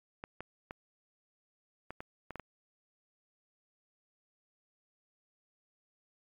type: clicks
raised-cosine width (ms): 0.5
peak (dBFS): -26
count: 8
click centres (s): 0.239 / 0.406 / 0.709 / 1.906 / 2.005 / 2.307 / 2.357 / 2.397
effects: MP3 96 kbps